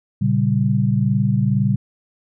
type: chord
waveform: sine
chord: G diminished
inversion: first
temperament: equal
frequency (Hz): 116.54 / 138.59 / 196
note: Bb2 / Db3 / G3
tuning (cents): 0 / 0 / 0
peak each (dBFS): -19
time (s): 0.21-1.76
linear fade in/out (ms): 10
effects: none